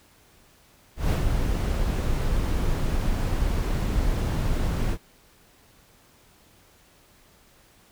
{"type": "noise with ADSR envelope", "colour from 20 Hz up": "brown", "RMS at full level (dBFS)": -20, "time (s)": [0.96, 4.98], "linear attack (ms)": 140, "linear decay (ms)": 140, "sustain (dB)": -4, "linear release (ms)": 62, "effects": ["pink hiss -57 dBFS RMS until 7.91 s"]}